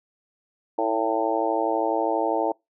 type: harmonic tone with a mistuned harmonic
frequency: 112.3 Hz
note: A2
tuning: 36 cents sharp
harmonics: 3 / 4 / 5 / 6 / 7 / 8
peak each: -28 / -28 / -28 / -28 / -28 / -28 dBFS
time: 0.78-2.52 s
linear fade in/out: 5 ms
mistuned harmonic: 3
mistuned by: -44 cents
effects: noise-tail reverb RT60 0.2 s tail -25 dB re dry